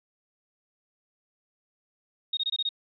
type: tone bursts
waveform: sine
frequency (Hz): 3729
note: A#7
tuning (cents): 0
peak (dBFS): -25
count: 6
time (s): 2.33-2.691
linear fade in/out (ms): 5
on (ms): 41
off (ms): 23
effects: none